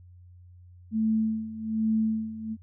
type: tone with tremolo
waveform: sine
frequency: 220 Hz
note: A3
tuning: in tune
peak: -21 dBFS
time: 0.91-2.57 s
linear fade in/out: 50 ms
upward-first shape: sine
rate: 1.2 Hz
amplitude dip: 80%
effects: added 89 Hz sine -48 dBFS peak until 2.62 s